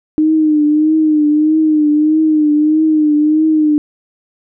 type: tone with vibrato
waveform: sine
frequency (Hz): 306.4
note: D#4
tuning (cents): -27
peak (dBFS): -8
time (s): 0.18-3.78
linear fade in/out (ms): 0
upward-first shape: triangle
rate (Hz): 1.6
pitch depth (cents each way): 59
effects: none